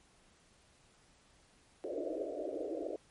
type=band-pass noise; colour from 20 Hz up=pink; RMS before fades=-39 dBFS; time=1.84-2.96 s; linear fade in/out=0 ms; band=290 to 670 Hz; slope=96 dB/octave; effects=pink hiss -66 dBFS RMS until 3.1 s + MP3 48 kbps